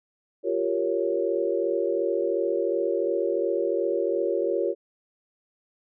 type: chord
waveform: sine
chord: G half-diminished seventh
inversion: third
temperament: equal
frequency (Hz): 349.2 / 392 / 466.2 / 554.4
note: F4 / G4 / Bb4 / Db5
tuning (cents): 0 / 0 / 0 / 0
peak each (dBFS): -28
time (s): 0.43-4.75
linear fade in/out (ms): 50
effects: none